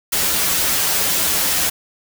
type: noise with comb filter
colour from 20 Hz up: white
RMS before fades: -18 dBFS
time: 0.12-1.7 s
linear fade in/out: 10 ms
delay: 8.4 ms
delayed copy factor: -0.7
effects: none